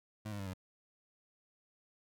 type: tone with pitch steps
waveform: 25% pulse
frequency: 107 / 102.17 / 97.55 / 93.15 Hz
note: A2 / G#2 / G2 / F#2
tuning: -48 / -28 / -8 / +12 cents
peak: -36 dBFS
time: 0.25-0.538 s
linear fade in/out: 10 ms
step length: 72 ms
effects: none